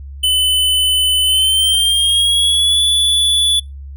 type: tone with pitch glide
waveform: square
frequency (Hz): 3017 to 3446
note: F#7 to A7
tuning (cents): +33 to -37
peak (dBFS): -11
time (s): 0.23-3.6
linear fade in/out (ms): 10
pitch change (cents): +230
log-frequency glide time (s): 1.23-2.81
effects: noise-tail reverb RT60 0.2 s tail -22 dB re dry + added 69 Hz sine -28 dBFS peak until 3.96 s

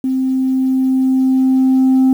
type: tone with level ramp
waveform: sine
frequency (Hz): 261.6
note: C4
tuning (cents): 0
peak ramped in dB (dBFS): -13 to -5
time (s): 0.04-2.13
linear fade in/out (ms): 2
effects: tanh soft clip ceiling -7 dBFS + 7-bit

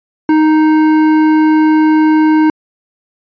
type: tone with hard clipping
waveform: triangle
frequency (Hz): 311.1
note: D#4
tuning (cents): 0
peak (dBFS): -8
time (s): 0.29-2.5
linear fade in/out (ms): 2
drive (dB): 15
effects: resampled to 11025 Hz

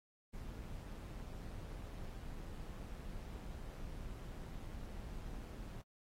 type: noise with amplitude modulation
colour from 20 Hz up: brown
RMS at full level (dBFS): -45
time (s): 0.33-5.82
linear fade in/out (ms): 10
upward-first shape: sine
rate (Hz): 173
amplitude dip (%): 45
effects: AAC 48 kbps

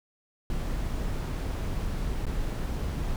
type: noise with dropouts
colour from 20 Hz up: brown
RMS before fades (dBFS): -30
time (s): 0.5-3.16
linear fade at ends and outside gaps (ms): 1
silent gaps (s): 2.255-2.266
effects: none

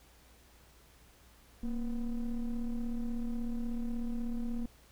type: ring-modulated tone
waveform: triangle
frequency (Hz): 126.2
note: B2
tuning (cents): +38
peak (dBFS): -27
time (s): 1.63-4.66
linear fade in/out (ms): 5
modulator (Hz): 108
effects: added 59 Hz sine -62 dBFS peak until 4.91 s + pink hiss -62 dBFS RMS until 4.91 s

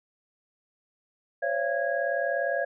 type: tone cluster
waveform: sine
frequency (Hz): 524 / 564 / 681 / 1650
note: C5 / C#5 / F5 / G#6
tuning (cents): +2 / +30 / -44 / -12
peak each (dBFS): -32 / -29 / -30 / -31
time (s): 1.42-2.65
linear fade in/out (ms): 10
effects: none

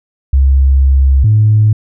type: tone pair in turn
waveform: sine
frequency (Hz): 67.6 / 107.31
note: C#2 / A2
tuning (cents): -43 / -43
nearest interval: minor sixth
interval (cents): 800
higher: second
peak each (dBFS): -4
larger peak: neither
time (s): 0.33-1.24 / 1.24-1.73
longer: first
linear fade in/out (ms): 5
effects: tanh soft clip ceiling 0 dBFS

